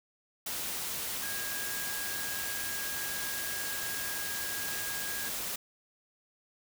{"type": "tone in noise", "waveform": "sine", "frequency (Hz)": 1638, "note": "G#6", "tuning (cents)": -24, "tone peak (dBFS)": -40, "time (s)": [1.23, 5.29], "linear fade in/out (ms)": 5, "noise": "white", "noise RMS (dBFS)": -36, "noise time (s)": [0.46, 5.56], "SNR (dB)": -7, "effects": []}